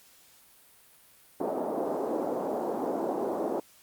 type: band-pass noise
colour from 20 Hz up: pink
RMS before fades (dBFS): -31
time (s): 1.4-3.6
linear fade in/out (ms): 5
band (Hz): 280 to 790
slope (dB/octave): 24
effects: white hiss -58 dBFS RMS until 3.82 s + Opus 48 kbps